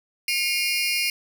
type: tone cluster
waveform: 30% pulse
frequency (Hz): 2156 / 2423 / 2799 / 5110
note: C#7 / D#7 / F7 / D#8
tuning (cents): -49 / -47 / +3 / +45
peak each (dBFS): -24 / -24 / -25 / -26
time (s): 0.28-1.1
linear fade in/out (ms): 2
effects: none